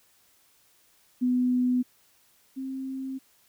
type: tone pair in turn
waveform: sine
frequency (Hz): 249.8 / 265.2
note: B3 / C4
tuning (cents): +20 / +23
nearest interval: minor second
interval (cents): 103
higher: second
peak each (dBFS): -21 / -31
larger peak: first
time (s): 1.21-1.83 / 2.56-3.19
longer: second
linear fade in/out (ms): 20
effects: white hiss -63 dBFS RMS until 3.48 s